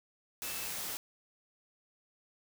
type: tone in noise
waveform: sine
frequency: 2637 Hz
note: E7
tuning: in tune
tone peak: -47 dBFS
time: 0.43-0.67 s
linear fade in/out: 0 ms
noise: white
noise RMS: -39 dBFS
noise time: 0.42-0.97 s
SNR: -11 dB
effects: none